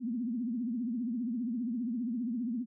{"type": "tone with vibrato", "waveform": "sine", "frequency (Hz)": 237.8, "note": "A#3", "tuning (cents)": 35, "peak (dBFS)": -31, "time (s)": [0, 2.66], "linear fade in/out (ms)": 50, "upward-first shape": "triangle", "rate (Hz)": 15, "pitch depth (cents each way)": 190, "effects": []}